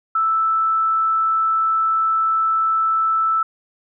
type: tone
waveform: sine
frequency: 1318.5 Hz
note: E6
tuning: in tune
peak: -15 dBFS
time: 0.15-3.43 s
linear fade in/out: 5 ms
effects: none